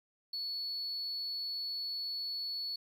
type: tone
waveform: triangle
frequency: 4414 Hz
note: C#8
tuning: 8 cents flat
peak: -33 dBFS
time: 0.33-2.76 s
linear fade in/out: 5 ms
effects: tanh soft clip ceiling -32 dBFS + 12-bit